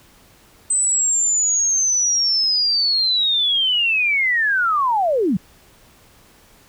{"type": "linear sweep", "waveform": "sine", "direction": "down", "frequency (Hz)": [8150, 160.1], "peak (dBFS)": -15, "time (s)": [0.7, 5.37], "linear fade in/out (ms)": 5, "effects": ["pink hiss -51 dBFS RMS until 6.68 s"]}